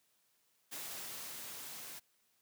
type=noise with level ramp; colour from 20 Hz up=white; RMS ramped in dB=-44 to -48 dBFS; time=0.71-2 s; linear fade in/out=20 ms; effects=white hiss -75 dBFS RMS until 2.41 s + high-pass 100 Hz 12 dB/octave